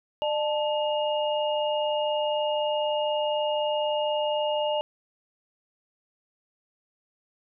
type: tone cluster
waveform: sine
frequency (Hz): 601 / 877 / 2848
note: D5 / A5 / F7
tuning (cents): +40 / -6 / +33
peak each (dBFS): -25 / -30 / -33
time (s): 0.22-4.81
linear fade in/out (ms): 0
effects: none